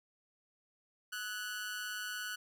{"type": "tone with amplitude modulation", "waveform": "sawtooth", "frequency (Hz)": 1480, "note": "F#6", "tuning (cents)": 0, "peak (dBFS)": -32, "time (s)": [1.12, 2.36], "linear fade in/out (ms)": 10, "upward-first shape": "sine", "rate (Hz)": 203, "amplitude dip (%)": 65, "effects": []}